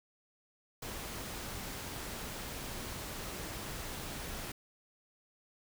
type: noise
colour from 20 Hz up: pink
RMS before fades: -42 dBFS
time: 0.82-4.52 s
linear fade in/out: 5 ms
effects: none